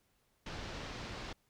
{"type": "low-pass noise", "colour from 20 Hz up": "pink", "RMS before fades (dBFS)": -44, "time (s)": [0.46, 1.33], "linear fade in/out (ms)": 5, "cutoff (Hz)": 5400, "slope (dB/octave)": 24, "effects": ["pink hiss -75 dBFS RMS until 1.49 s"]}